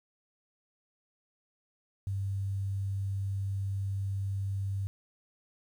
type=tone with quantisation; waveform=sine; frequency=98 Hz; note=G2; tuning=in tune; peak=-30 dBFS; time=2.07-4.87 s; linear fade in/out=0 ms; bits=10; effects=none